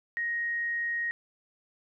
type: tone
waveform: sine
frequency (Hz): 1875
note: A#6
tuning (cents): +10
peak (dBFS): -28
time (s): 0.17-1.11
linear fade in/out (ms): 0
effects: none